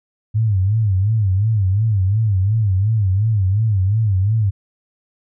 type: tone with vibrato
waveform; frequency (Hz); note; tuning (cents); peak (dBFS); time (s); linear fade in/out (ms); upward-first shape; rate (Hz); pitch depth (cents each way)
sine; 102.3; G#2; -26; -13; 0.34-4.51; 20; sine; 2.8; 170
effects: none